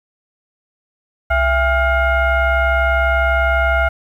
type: tone with frequency modulation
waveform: sine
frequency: 670 Hz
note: E5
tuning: 28 cents sharp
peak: -12 dBFS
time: 1.3-3.89 s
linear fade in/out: 10 ms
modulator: 736 Hz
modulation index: 1.5
effects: 8-bit